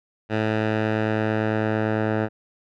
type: tone with low-pass filter sweep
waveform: 10% pulse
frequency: 108.9 Hz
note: A2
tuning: 17 cents flat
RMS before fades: -23 dBFS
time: 0.29-2.29 s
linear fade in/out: 50 ms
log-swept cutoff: 2500 to 1500 Hz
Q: 1.1
effects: none